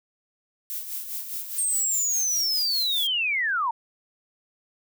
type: noise with tremolo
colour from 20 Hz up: violet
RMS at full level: -31 dBFS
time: 0.7-3.07 s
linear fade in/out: 0 ms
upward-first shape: sine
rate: 4.9 Hz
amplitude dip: 55%
type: linear sweep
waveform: sine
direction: down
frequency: 8610 to 880 Hz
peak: -22 dBFS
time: 1.58-3.71 s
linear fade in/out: 5 ms
effects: none